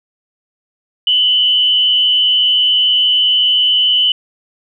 sine tone with frequency modulation, 2998 Hz, F#7, 22 cents sharp, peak -9 dBFS, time 1.07-4.12 s, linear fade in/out 2 ms, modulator 131 Hz, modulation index 0.56, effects none

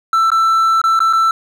triangle tone with dropouts, 1331 Hz, E6, 16 cents sharp, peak -8 dBFS, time 0.13-1.31 s, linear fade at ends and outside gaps 2 ms, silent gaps 0.303-0.317 / 0.816-0.839 / 0.992-1.003 / 1.128-1.133 s, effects none

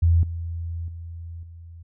sine tone with level steps, 84 Hz, E2, 33 cents sharp, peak -14 / -27 / -33 / -39 dBFS, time 0.02-1.83 s, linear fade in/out 10 ms, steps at 0.23 / 0.88 / 1.43 s, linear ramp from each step 2 ms, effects none

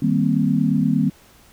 sine chord, C minor seventh, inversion first, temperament equal, 155.56 / 196 / 233.1 / 261.6 Hz, Eb3 / G3 / Bb3 / C4, 0 / 0 / 0 / 0 cents, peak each -21 dBFS, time 0.02-1.1 s, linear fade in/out 5 ms, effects pink hiss -51 dBFS RMS until 1.52 s

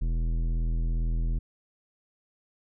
sine tone with tanh clipping, 41.2 Hz, E1, in tune, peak -26 dBFS, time 0.01-1.39 s, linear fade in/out 10 ms, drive 13 dB, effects none

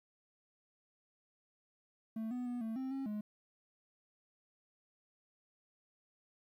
triangle tone with pitch steps, 222.1 / 247.9 / 244.2 / 223.3 / 262.5 / 270.1 / 210.3 Hz, A3 / B3 / B3 / A3 / C4 / C#4 / G#3, +16 / +7 / -19 / +26 / +6 / -45 / +22 cents, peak -35 dBFS, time 2.16-3.21 s, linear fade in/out 5 ms, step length 150 ms, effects 12-bit

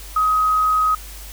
sine tone, 1262 Hz, D#6, 24 cents sharp, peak -14 dBFS, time 0.16-0.95 s, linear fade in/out 5 ms, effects added 50 Hz sine -35 dBFS peak until 1.32 s + white hiss -39 dBFS RMS until 1.32 s

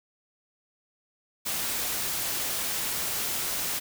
white noise, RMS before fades -30 dBFS, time 1.45-3.8 s, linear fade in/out 20 ms, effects none

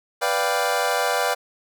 25% pulse chord, G dominant seventh, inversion first, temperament equal, 493.9 / 587.3 / 698.5 / 784 Hz, B4 / D5 / F5 / G5, 0 / 0 / 0 / 0 cents, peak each -22 dBFS, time 0.21-1.35 s, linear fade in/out 20 ms, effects none

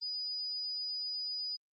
sine tone, 4946 Hz, D#8, 11 cents flat, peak -35 dBFS, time 0.01-1.57 s, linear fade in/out 20 ms, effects Opus 24 kbps

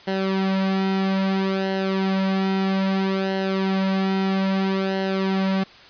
sawtooth tone with flanger, 192 Hz, G3, 36 cents flat, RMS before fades -22 dBFS, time 0.07-5.64 s, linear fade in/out 10 ms, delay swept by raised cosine 0.83 to 3.43 ms, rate 0.61 Hz, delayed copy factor -0.7, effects white hiss -46 dBFS RMS until 5.89 s + resampled to 11025 Hz

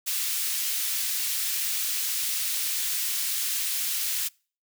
white high-pass noise, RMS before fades -28 dBFS, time 0.06-4.29 s, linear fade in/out 20 ms, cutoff 2300 Hz, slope 12 dB/octave, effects noise-tail reverb RT60 0.4 s tail -26 dB re dry

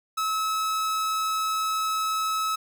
45% pulse tone, 1293 Hz, E6, 34 cents flat, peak -24 dBFS, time 0.17-2.56 s, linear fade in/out 10 ms, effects none

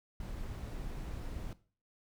brown noise, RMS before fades -41 dBFS, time 0.2-1.53 s, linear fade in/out 2 ms, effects noise-tail reverb RT60 0.4 s tail -17 dB re dry

